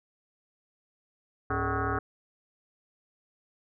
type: tone with frequency modulation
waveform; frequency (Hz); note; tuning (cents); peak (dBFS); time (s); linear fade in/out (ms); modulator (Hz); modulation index
sine; 587.3; D5; 0; -26; 1.5-1.99; 5; 173; 5.3
effects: none